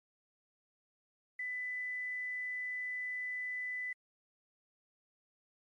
sine tone with quantisation, 1997 Hz, B6, 19 cents sharp, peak -36 dBFS, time 1.39-3.93 s, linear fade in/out 5 ms, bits 11, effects MP3 48 kbps

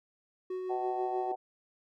triangle tone with tremolo, 370 Hz, F#4, in tune, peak -31 dBFS, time 0.5-1.32 s, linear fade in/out 5 ms, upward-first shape sine, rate 6.2 Hz, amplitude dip 25%
harmonic tone, 125.6 Hz, B2, 30 cents sharp, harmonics 3 / 4 / 5 / 6 / 7, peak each -44 / -45 / -43 / -33 / -43 dBFS, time 0.69-1.36 s, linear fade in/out 20 ms
effects none

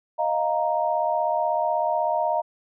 sine chord, Eb suspended second, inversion none, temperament equal, 622.3 / 698.5 / 932.3 Hz, Eb5 / F5 / Bb5, 0 / 0 / 0 cents, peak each -25 dBFS, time 0.18-2.42 s, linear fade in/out 20 ms, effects none

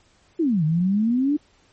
sine exponential two-way sweep, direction down then up, 356.3 to 150.5 to 304.3 Hz, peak -17 dBFS, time 0.39-1.37 s, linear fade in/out 10 ms, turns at 0.64 s, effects pink hiss -59 dBFS RMS until 1.72 s + MP3 32 kbps

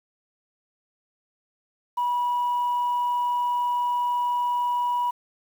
sine tone, 973 Hz, B5, 26 cents flat, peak -20 dBFS, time 1.97-5.11 s, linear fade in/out 10 ms, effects tanh soft clip ceiling -19 dBFS + 8-bit

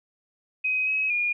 sine tone with pitch steps, 2521 / 2553 / 2430 Hz, D#7 / D#7 / D#7, +22 / +44 / -42 cents, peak -22 dBFS, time 0.64-1.33 s, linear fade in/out 10 ms, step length 230 ms, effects none

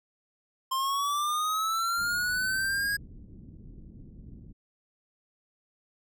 square linear sweep, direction up, 1046.5 to 1654 Hz, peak -27 dBFS, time 0.71-2.97 s, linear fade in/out 10 ms
pink low-pass noise, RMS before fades -47 dBFS, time 1.97-4.53 s, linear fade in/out 20 ms, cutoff 290 Hz, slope 24 dB/octave
effects none

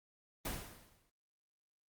pink noise with exponential decay, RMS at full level -37 dBFS, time 0.45-1.1 s, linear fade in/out 5 ms, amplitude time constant 140 ms, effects noise-tail reverb RT60 0.1 s tail -17 dB re dry + Opus 24 kbps

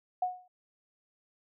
sine tone with exponential decay, 730 Hz, F#5, 24 cents flat, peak -24 dBFS, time 0.22-0.48 s, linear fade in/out 5 ms, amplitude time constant 56 ms, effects none

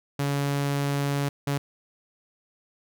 sawtooth tone bursts at uneven times, 141.5 Hz, C#3, 36 cents sharp, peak -20 dBFS, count 2, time 0.19-1.29 / 1.47-1.58 s, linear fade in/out 5 ms, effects none

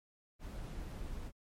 brown noise, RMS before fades -43 dBFS, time 0.39-1.32 s, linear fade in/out 50 ms, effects MP3 64 kbps

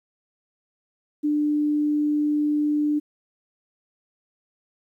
sine tone, 297.4 Hz, D4, 22 cents sharp, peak -19 dBFS, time 1.23-3 s, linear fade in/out 20 ms, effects 10-bit

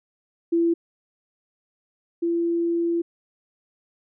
sine tone pair in turn, 336.7 / 339 Hz, E4 / E4, +37 / +49 cents, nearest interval unison, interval 12 cents, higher second, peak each -17 / -20 dBFS, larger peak first, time 0.52-0.74 / 2.22-3.02 s, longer second, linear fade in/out 10 ms, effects none

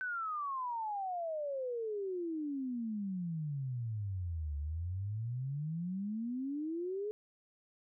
sine exponential two-way sweep, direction down then up, 1534 to 71.2 to 429.3 Hz, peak -35 dBFS, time 0.01-7.11 s, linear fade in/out 0 ms, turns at 4.57 s, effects none

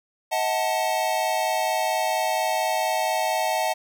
square chord, D# diminished, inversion none, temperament equal with one note detuned, 635.7 / 740 / 880 Hz, D#5 / F#5 / A5, +37 / 0 / 0 cents, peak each -27 dBFS, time 0.31-3.74 s, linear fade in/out 20 ms, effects none

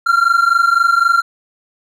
triangle tone pair together, 1366 / 1389.9 Hz, F6 / F6, -39 / -9 cents, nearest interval unison, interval 30 cents, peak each -11 dBFS, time 0.06-1.22 s, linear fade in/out 10 ms, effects none

